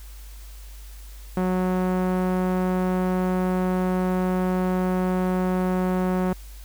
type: tone with low-pass filter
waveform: sawtooth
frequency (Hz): 183.8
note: F#3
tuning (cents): -11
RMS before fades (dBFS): -23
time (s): 1.37-6.33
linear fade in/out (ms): 2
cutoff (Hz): 1300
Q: 0.77
effects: added 50 Hz sine -38 dBFS peak until 6.64 s + white hiss -50 dBFS RMS until 6.64 s